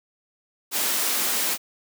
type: high-pass noise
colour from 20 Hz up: white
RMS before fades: -24 dBFS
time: 0.71-1.58 s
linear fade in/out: 50 ms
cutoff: 190 Hz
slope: 48 dB/octave
effects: none